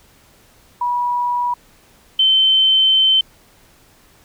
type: tone pair in turn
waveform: sine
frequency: 972 / 3086 Hz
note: B5 / G7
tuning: -28 / -28 cents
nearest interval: octave + minor sixth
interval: 2000 cents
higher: second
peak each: -16 / -10 dBFS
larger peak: second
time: 0.81-1.54 / 2.19-3.21 s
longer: second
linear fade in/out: 5 ms
effects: pink hiss -51 dBFS RMS until 4.24 s